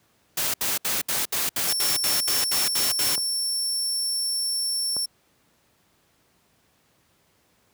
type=noise bursts; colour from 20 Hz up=white; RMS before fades=-25 dBFS; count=12; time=0.37-3.158 s; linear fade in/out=5 ms; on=170 ms; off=68 ms
type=tone; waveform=25% pulse; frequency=5430 Hz; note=F8; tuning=50 cents flat; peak=-19 dBFS; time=1.68-5.06 s; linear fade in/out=10 ms
type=clicks; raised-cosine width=1 ms; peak=-22 dBFS; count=3; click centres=3.071 / 3.179 / 4.966 s
effects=pink hiss -64 dBFS RMS until 7.73 s + high-pass 80 Hz 12 dB/octave